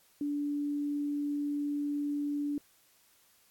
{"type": "tone", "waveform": "sine", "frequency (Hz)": 290, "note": "D4", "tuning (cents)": -22, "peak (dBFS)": -30, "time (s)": [0.21, 2.58], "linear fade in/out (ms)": 2, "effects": ["white hiss -65 dBFS RMS until 3.5 s", "AAC 64 kbps"]}